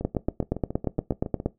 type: two click trains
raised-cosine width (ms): 2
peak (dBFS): -18 / -10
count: 11 / 13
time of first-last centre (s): 0.01-1.401 / 0.05-1.46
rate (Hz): 7.19 / 8.51
effects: noise-tail reverb RT60 0.2 s tail -19 dB re dry